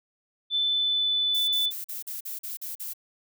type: tone with pitch glide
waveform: sine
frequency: 3520 to 3496 Hz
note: A7 to A7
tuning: 0 to -12 cents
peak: -22 dBFS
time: 0.5-1.72 s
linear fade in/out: 50 ms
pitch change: -12 cents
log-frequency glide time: 0.62-1.14 s
type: noise bursts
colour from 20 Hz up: violet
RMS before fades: -35 dBFS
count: 9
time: 1.34-2.936 s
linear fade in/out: 10 ms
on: 140 ms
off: 42 ms
effects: none